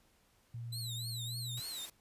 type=tone with pitch glide; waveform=sine; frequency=117.5 to 121.22 Hz; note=A#2 to B2; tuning=+14 to -32 cents; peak=-40 dBFS; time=0.54-1.6 s; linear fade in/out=5 ms; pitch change=+54 cents; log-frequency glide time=1.27-1.35 s
type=tone with vibrato; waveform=sawtooth; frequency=3969 Hz; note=B7; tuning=8 cents sharp; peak=-38 dBFS; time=0.72-1.86 s; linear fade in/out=10 ms; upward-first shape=triangle; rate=3.4 Hz; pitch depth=180 cents each way
type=noise; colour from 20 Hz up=white; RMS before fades=-49 dBFS; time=1.57-1.9 s; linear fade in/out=5 ms
effects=pink hiss -70 dBFS RMS until 2 s + resampled to 32000 Hz